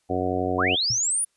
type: harmonic tone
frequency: 91.7 Hz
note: F#2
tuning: 15 cents flat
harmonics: 1 / 2 / 3 / 4 / 5 / 6 / 7 / 8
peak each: -32 / -35 / -29 / -30 / -30 / -33 / -32 / -29 dBFS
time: 0.09-0.76 s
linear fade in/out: 20 ms
type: linear sweep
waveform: sine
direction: up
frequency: 880 to 9956 Hz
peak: -21 dBFS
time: 0.58-1.25 s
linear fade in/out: 10 ms
type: tone with exponential decay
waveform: sine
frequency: 116.54 Hz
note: A#2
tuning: in tune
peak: -25 dBFS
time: 0.9-1.02 s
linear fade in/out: 5 ms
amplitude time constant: 24 ms
effects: white hiss -70 dBFS RMS until 1.36 s + resampled to 24000 Hz